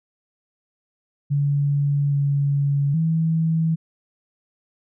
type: tone with pitch steps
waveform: sine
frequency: 142.8 / 141.5 / 162 Hz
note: D3 / C#3 / E3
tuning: -48 / +36 / -30 cents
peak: -17 dBFS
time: 1.3-3.76 s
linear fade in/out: 20 ms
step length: 820 ms
effects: none